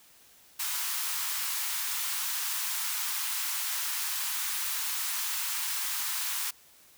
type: high-pass noise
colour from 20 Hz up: white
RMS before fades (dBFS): -32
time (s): 0.59-6.51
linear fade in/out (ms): 10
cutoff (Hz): 860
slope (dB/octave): 48
effects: white hiss -58 dBFS RMS until 6.97 s